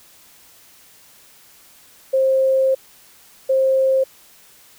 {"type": "tone bursts at uneven times", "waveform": "sine", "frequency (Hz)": 530, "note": "C5", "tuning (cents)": 22, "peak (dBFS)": -13, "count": 2, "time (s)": [[2.13, 2.75], [3.49, 4.04]], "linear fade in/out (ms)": 10, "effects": ["white hiss -49 dBFS RMS until 4.78 s"]}